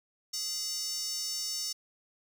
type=tone with high-pass filter; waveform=square; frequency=415.2 Hz; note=G#4; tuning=in tune; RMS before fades=-35 dBFS; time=0.33-1.73 s; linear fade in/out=10 ms; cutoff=5500 Hz; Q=5.1; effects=none